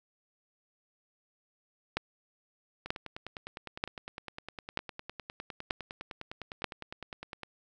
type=two click trains; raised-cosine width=0.3 ms; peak=-24 / -13 dBFS; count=46 / 6; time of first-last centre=2.86-7.433 / 1.97-6.643 s; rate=9.84 / 1.07 Hz; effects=none